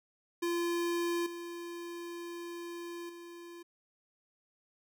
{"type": "tone with level steps", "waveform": "square", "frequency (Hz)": 343.6, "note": "F4", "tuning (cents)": -28, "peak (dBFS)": [-31, -41, -47], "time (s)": [0.42, 3.63], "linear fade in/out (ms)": 10, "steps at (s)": [1.26, 3.09], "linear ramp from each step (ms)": 5, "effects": []}